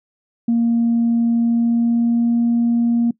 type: tone with pitch glide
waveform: sine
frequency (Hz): 233.1 to 235.1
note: A#3 to A#3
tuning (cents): 0 to +15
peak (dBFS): -12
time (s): 0.48-3.11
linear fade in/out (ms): 5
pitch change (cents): +15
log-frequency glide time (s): 1.34-2.39
effects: noise-tail reverb RT60 0.1 s tail -21 dB re dry + tanh soft clip ceiling -10 dBFS